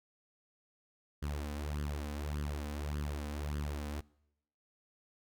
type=tone with flanger; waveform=sawtooth; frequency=73.42 Hz; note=D2; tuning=in tune; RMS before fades=-38 dBFS; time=1.22-4.01 s; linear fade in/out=10 ms; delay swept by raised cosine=0.62 to 4.02 ms; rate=1.7 Hz; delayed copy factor=+0.7; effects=noise-tail reverb RT60 0.9 s tail -25 dB re dry